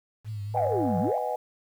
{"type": "tone with vibrato", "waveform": "sine", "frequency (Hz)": 104.9, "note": "G#2", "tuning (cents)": 18, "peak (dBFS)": -31, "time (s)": [0.24, 1.12], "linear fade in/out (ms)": 50, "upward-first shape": "triangle", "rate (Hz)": 4, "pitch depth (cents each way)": 80}
{"type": "chord", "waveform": "sine", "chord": "G# minor seventh", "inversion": "first", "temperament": "just", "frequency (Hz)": [498.4, 623, 747.5, 830.6], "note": ["B4", "D#5", "F#5", "G#5"], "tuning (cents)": [16, 2, 17, 0], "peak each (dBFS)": -32, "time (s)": [0.54, 1.36], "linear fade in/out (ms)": 5}
{"type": "exponential two-way sweep", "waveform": "sine", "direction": "down then up", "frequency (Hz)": [830.6, 164.81, 830.6], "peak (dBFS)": -24, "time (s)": [0.56, 1.18], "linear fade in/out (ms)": 2, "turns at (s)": 0.99}
{"effects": ["tanh soft clip ceiling -15 dBFS", "9-bit"]}